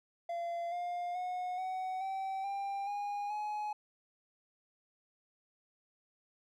triangle tone with pitch steps, 685 / 705.5 / 726.6 / 748.3 / 770.7 / 793.7 / 817.4 / 841.9 Hz, F5 / F5 / F#5 / F#5 / G5 / G5 / G#5 / G#5, -34 / +17 / -32 / +19 / -30 / +21 / -28 / +23 cents, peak -33 dBFS, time 0.29-3.73 s, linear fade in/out 5 ms, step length 430 ms, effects none

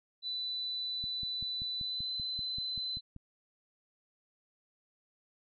sine tone with pitch glide, 3987 to 4036 Hz, B7 to B7, +16 to +37 cents, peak -34 dBFS, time 0.22-3.01 s, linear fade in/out 50 ms, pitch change +21 cents, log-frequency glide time 1.77-2.12 s
click train, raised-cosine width 5 ms, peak -34 dBFS, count 12, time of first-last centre 1.04-3.164 s, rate 5.18 Hz
effects none

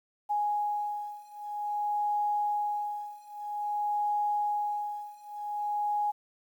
sine beating tone pair, 830.6 / 831.11 Hz, G#5 / G#5, 0 / +1 cents, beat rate 0.51 Hz, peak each -32 / -31 dBFS, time 0.29-6.12 s, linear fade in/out 20 ms, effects 10-bit

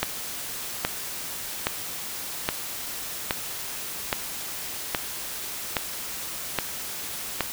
click train, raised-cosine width 0.3 ms, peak -6 dBFS, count 10, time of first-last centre 0.03-7.407 s, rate 1.22 Hz, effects white hiss -34 dBFS RMS until 7.52 s

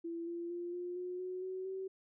sine tone with pitch steps, 336 / 342.1 / 348.3 / 354.5 / 360.9 / 367.5 / 374.1 / 380.9 Hz, E4 / F4 / F4 / F4 / F#4 / F#4 / F#4 / G4, +33 / -36 / -5 / +26 / -43 / -12 / +19 / -50 cents, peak -38 dBFS, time 0.04-1.88 s, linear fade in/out 10 ms, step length 230 ms, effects none

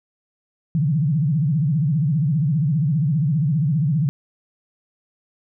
sine tone with vibrato, 150 Hz, D3, 37 cents sharp, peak -16 dBFS, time 0.75-4.09 s, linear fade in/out 0 ms, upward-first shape sine, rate 15 Hz, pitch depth 230 cents each way, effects none

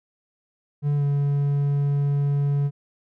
triangle tone with pitch glide, 145.1 to 142.36 Hz, D3 to C#3, -21 to +46 cents, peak -17 dBFS, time 0.82-2.71 s, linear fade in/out 50 ms, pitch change -33 cents, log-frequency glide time 0.96-1.03 s, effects none

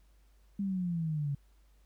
sine exponential sweep, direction down, 202.3 to 138.8 Hz, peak -30 dBFS, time 0.59-1.35 s, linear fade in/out 5 ms, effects added 50 Hz sine -60 dBFS peak until 1.85 s + pink hiss -73 dBFS RMS until 1.85 s

